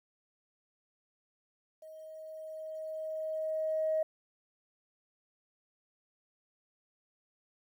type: tone with level ramp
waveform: sine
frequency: 630 Hz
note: D#5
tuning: 21 cents sharp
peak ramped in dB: -47 to -26 dBFS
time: 1.82-4.03 s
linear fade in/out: 5 ms
effects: tanh soft clip ceiling -22 dBFS + 11-bit